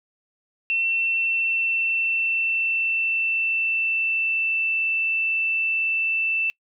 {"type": "tone with pitch glide", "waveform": "sine", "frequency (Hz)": [2698, 2661], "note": ["E7", "E7"], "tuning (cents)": [40, 16], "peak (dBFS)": -20, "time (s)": [0.7, 6.5], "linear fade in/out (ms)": 0, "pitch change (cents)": -24, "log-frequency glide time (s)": [0.84, 4.71], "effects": ["noise-tail reverb RT60 0.1 s tail -26 dB re dry"]}